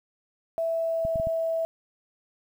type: tone with pitch glide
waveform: sine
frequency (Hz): 659.3 to 655.1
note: E5 to E5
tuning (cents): 0 to -11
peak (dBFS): -24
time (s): 0.58-1.65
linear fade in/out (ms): 0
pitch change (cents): -11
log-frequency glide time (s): 0.69-1.15
type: clicks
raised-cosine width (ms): 5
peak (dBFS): -22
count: 4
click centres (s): 1.051 / 1.158 / 1.199 / 1.271
effects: 9-bit